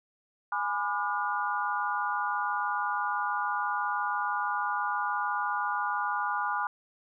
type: chord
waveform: sine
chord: G# diminished seventh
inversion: none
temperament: just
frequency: 830.6 / 996.7 / 1196.1 / 1435.3 Hz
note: G#5 / B5 / D6 / F6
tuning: 0 / +16 / +31 / +47 cents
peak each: -33 dBFS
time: 0.52-6.67 s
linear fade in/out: 2 ms
effects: none